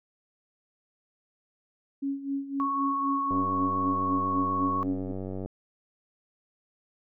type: tone with tremolo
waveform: sine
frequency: 276.7 Hz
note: C#4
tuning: 3 cents flat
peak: -26 dBFS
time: 2.02-5.12 s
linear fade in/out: 10 ms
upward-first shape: sine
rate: 3.9 Hz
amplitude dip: 75%
type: tone with vibrato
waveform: sine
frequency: 1106 Hz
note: C#6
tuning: 4 cents flat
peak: -26 dBFS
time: 2.6-4.83 s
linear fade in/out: 0 ms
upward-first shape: sine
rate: 19 Hz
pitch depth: 15 cents each way
type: click train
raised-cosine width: 2 ms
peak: -23 dBFS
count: 205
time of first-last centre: 3.31-5.46 s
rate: 94.9 Hz
effects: none